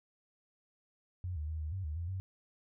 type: tone with pitch steps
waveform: sine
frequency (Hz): 90.3 / 75.7 / 78.9 / 76.9 / 95.1 / 76 / 85.1 / 94.5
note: F#2 / D#2 / D#2 / D#2 / F#2 / D#2 / F2 / F#2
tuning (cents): -42 / -47 / +25 / -20 / +48 / -40 / -44 / +37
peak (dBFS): -35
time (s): 1.24-2.2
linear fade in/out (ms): 0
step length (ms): 120
effects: none